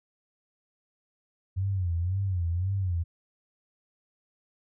sine tone with vibrato, 91.1 Hz, F#2, 26 cents flat, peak -25 dBFS, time 1.56-3.04 s, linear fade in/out 20 ms, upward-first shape sine, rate 1.9 Hz, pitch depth 140 cents each way, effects none

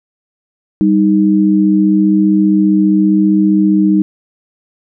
sine tone pair together, 196 / 311.1 Hz, G3 / D#4, 0 / 0 cents, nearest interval minor sixth, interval 800 cents, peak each -10 dBFS, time 0.81-4.02 s, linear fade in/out 0 ms, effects none

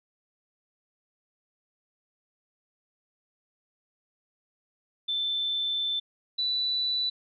sine tone pair in turn, 3536 / 3969 Hz, A7 / B7, +8 / +8 cents, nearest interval major second, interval 200 cents, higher second, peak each -26 / -25 dBFS, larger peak second, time 5.08-6 / 6.38-7.1 s, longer first, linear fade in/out 10 ms, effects none

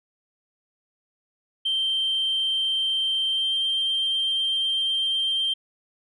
sine tone with pitch glide, 3136 to 3156 Hz, G7 to G7, 0 to +11 cents, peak -20 dBFS, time 1.65-5.54 s, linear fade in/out 10 ms, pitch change +11 cents, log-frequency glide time 3.3-3.55 s, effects tanh soft clip ceiling -18 dBFS

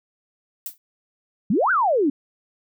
violet noise with exponential decay, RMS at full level -26 dBFS, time 0.66-0.78 s, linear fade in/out 1 ms, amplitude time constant 25 ms
sine exponential two-way sweep, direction up then down, 172.6 to 1600 to 262.8 Hz, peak -16 dBFS, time 1.5-2.1 s, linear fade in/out 5 ms, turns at 1.71 s
effects none

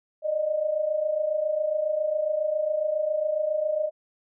sine tone pair together, 590.7 / 618 Hz, D5 / D#5, +10 / -12 cents, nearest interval minor second, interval 78 cents, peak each -29 / -24 dBFS, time 0.22-3.91 s, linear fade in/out 50 ms, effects none

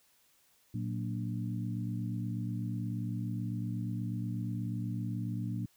harmonic tone with a mistuned harmonic, 58.27 Hz, A#1, in tune, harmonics 2 / 3 / 4 / 5, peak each -35 / -39 / -41 / -43 dBFS, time 0.74-5.66 s, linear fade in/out 5 ms, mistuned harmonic 3, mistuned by +94 cents, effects white hiss -68 dBFS RMS until 5.76 s

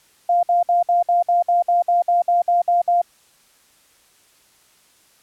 sine tone bursts, 698.5 Hz, F5, in tune, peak -13 dBFS, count 14, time 0.29-3.017 s, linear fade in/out 5 ms, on 140 ms, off 59 ms, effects white hiss -56 dBFS RMS until 5.22 s + low-pass 12000 Hz 12 dB/octave

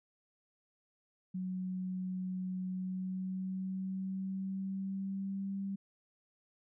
sine tone with pitch glide, 185 to 196 Hz, F#3 to G3, 0 to 0 cents, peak -35 dBFS, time 1.34-5.76 s, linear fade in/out 10 ms, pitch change +100 cents, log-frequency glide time 2.68-5.57 s, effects none

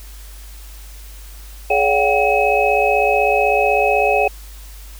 sine tone cluster, 420.9 / 569 / 721 / 777 / 2557 Hz, G#4 / C#5 / F#5 / G5 / D#7, +23 / +45 / -45 / -16 / +47 cents, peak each -19 dBFS, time 1.7-4.28 s, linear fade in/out 5 ms, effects added 50 Hz sine -34 dBFS peak until 4.99 s + white hiss -43 dBFS RMS until 4.99 s

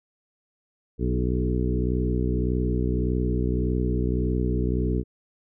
harmonic tone with a mistuned harmonic, 61.74 Hz, B1, in tune, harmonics 1 / 2 / 3 / 4 / 5 / 6 / 7, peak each -25 / -28 / -30 / -31 / -32 / -33 / -33 dBFS, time 0.98-5.04 s, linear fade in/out 50 ms, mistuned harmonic 6, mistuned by +15 cents, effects none

